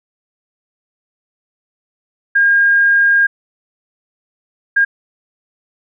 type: tone bursts at uneven times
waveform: sine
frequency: 1617 Hz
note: G#6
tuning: 47 cents flat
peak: -8 dBFS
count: 2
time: 2.35-3.27 / 4.76-4.85 s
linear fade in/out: 10 ms
effects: none

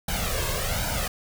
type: noise with flanger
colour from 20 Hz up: pink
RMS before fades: -27 dBFS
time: 0.08-1.08 s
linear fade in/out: 5 ms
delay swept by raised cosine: 1.3 to 1.89 ms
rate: 1.3 Hz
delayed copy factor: +0.8
effects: none

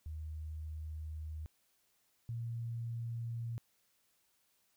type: tone pair in turn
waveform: sine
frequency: 77.78 / 116.52 Hz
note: D#2 / A#2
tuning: 0 / 0 cents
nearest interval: perfect fifth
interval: 700 cents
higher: second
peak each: -40 / -37 dBFS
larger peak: second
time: 0.06-1.46 / 2.29-3.58 s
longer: first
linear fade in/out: 0 ms
effects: white hiss -75 dBFS RMS until 4.76 s

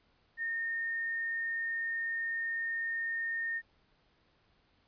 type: tone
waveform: sine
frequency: 1832 Hz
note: A#6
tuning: 31 cents flat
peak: -32 dBFS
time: 0.37-3.62 s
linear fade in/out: 50 ms
effects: pink hiss -70 dBFS RMS until 4.87 s + resampled to 11025 Hz

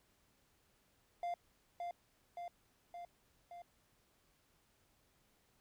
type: tone with echo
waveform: triangle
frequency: 697 Hz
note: F5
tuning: 4 cents flat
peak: -35 dBFS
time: 1.23-1.34 s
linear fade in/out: 2 ms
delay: 570 ms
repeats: 4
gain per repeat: -3 dB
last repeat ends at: 3.62 s
effects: pink hiss -74 dBFS RMS until 5.6 s

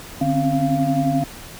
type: tone cluster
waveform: sine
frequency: 148.3 / 260.3 / 271.8 / 690 Hz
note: D3 / C4 / C#4 / F5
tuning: +17 / -9 / -34 / -21 cents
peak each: -22 dBFS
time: 0.21-1.24 s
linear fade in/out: 5 ms
effects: pink hiss -38 dBFS RMS until 1.59 s

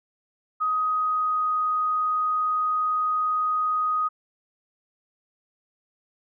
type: tone with pitch glide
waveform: sine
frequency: 1256 to 1248.8 Hz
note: D#6 to D#6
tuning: +16 to +6 cents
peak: -21 dBFS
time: 0.6-4.09 s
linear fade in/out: 20 ms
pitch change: -10 cents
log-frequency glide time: 0.8-1.52 s
effects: none

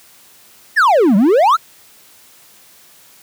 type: exponential two-way sweep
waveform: triangle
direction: down then up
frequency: 1902 to 185 to 1432 Hz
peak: -6 dBFS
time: 0.76-1.57 s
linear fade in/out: 20 ms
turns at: 1.16 s
effects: white hiss -46 dBFS RMS until 3.22 s + high-pass 80 Hz 12 dB/octave

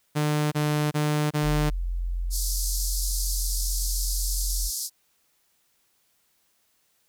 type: tone bursts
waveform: sawtooth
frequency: 150 Hz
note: D3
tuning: 37 cents sharp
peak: -18 dBFS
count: 4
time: 0.15-1.705 s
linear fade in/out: 20 ms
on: 370 ms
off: 25 ms
type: tone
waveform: sine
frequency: 43.63 Hz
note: F1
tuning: 1 cent flat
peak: -25 dBFS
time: 1.42-4.71 s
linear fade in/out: 50 ms
type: band-pass noise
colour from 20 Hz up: pink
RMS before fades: -31 dBFS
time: 2.3-4.9 s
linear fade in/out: 50 ms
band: 4600 to 14000 Hz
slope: 48 dB/octave
effects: white hiss -68 dBFS RMS until 7.08 s

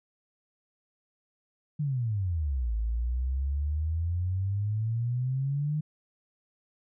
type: exponential two-way sweep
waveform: sine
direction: down then up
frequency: 154.4 to 53.8 to 154.4 Hz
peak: -26 dBFS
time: 1.79-5.81 s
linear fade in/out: 10 ms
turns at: 2.75 s
effects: none

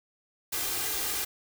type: noise with comb filter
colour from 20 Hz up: white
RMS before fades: -31 dBFS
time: 0.52-1.25 s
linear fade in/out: 10 ms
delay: 2.5 ms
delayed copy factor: +0.6
effects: none

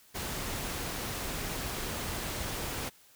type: noise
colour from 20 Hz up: pink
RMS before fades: -36 dBFS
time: 0.14-2.9 s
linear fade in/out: 20 ms
effects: white hiss -60 dBFS RMS until 3.15 s

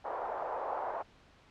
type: band-pass noise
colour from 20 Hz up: white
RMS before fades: -37 dBFS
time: 0.04-1.03 s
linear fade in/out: 20 ms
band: 520 to 940 Hz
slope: 24 dB/octave
effects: pink hiss -61 dBFS RMS until 1.5 s + low-pass 4000 Hz 12 dB/octave

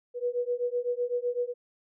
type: beating tone pair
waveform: sine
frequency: 483.6 / 491.5 Hz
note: B4 / B4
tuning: -36 / -8 cents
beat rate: 7.9 Hz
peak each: -30 dBFS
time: 0.14-1.54 s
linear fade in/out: 50 ms
effects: none

